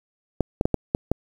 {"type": "clicks", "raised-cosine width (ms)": 2, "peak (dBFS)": -6, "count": 6, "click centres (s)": [0.407, 0.611, 0.655, 0.743, 0.949, 1.116], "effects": ["7-bit"]}